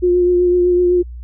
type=tone with vibrato; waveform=sine; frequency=356.1 Hz; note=F4; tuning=34 cents sharp; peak=-10 dBFS; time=0.02-1.03 s; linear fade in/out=20 ms; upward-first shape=triangle; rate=7.9 Hz; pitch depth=23 cents each way; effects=added 60 Hz sine -28 dBFS peak until 1.23 s